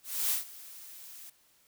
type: noise with ADSR envelope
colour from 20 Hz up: blue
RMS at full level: -28 dBFS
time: 0.03-1.3 s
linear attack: 280 ms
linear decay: 130 ms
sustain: -20 dB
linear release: 6 ms
effects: white hiss -66 dBFS RMS until 1.67 s